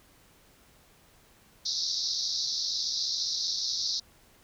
white band-pass noise, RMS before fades -31 dBFS, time 1.65-4 s, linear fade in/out 10 ms, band 3800 to 5800 Hz, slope 96 dB/octave, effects pink hiss -60 dBFS RMS until 4.43 s

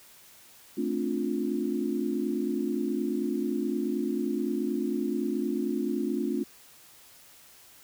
sine chord, D minor seventh, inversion second, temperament just, 220.2 / 264.3 / 293.7 / 352.4 Hz, A3 / C4 / D4 / F4, +2 / +18 / 0 / +16 cents, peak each -32 dBFS, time 0.77-6.44 s, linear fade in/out 10 ms, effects white hiss -54 dBFS RMS until 7.83 s

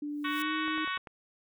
sine tone with pitch glide, 293.7 to 313 Hz, D4 to D#4, 0 to +10 cents, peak -33 dBFS, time 0.02-0.85 s, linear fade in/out 5 ms, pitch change +110 cents, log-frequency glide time 0.28-0.54 s
blue noise with exponential growth, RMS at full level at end -43 dBFS, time 0.08-0.42 s, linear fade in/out 0 ms, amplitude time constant 73 ms
harmonic tone, 372.9 Hz, F#4, 14 cents sharp, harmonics 3 / 4 / 5 / 6 / 7 / 8 / 9 / 10, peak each -35 / -37 / -39 / -41 / -42 / -43 / -44 / -45 dBFS, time 0.24-0.98 s, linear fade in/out 10 ms
click train, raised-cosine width 0.5 ms, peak -29 dBFS, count 5, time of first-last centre 0.68-1.072 s, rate 10.2 Hz
effects none

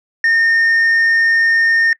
sine tone, 1827 Hz, A#6, 35 cents flat, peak -7 dBFS, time 0.24-1.93 s, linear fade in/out 2 ms, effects noise-tail reverb RT60 0.1 s tail -23 dB re dry + tanh soft clip ceiling -9 dBFS

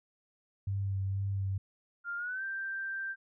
sine tone with vibrato, 97.7 Hz, G2, 5 cents flat, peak -30 dBFS, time 0.67-1.58 s, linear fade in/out 5 ms, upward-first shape sine, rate 2.1 Hz, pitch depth 21 cents each way
sine tone with pitch glide, 1400 to 1571.4 Hz, F6 to G6, +4 to +4 cents, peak -34 dBFS, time 2.04-3.16 s, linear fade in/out 50 ms, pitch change +200 cents, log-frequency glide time 2.17-2.43 s
effects none

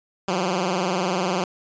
10% pulse tone with vibrato, 183.8 Hz, F#3, 11 cents flat, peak -13 dBFS, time 0.28-1.44 s, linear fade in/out 2 ms, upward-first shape sine, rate 20 Hz, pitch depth 130 cents each way, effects resampled to 16000 Hz

